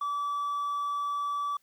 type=tone; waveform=triangle; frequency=1153 Hz; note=D6; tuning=32 cents flat; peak=-26 dBFS; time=0.01-1.57 s; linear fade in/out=5 ms; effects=tanh soft clip ceiling -22 dBFS + white hiss -70 dBFS RMS until 1.62 s